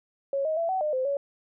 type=tone with pitch steps; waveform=sine; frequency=552 / 629 / 669 / 755 / 606 / 517 / 562 Hz; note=C#5 / D#5 / E5 / F#5 / D#5 / C5 / C#5; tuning=-7 / +19 / +25 / +35 / -46 / -21 / +24 cents; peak=-24 dBFS; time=0.33-1.17 s; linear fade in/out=2 ms; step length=120 ms; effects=none